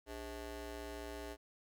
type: ring-modulated tone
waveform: 20% pulse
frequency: 233.1 Hz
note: A#3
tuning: in tune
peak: -36 dBFS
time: 0.06-1.37 s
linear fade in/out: 50 ms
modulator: 174 Hz
effects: none